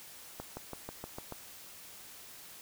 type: accelerating click train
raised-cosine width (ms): 1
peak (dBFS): -26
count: 7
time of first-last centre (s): 0.4-1.323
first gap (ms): 170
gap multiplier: 0.96
effects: white hiss -51 dBFS RMS until 2.61 s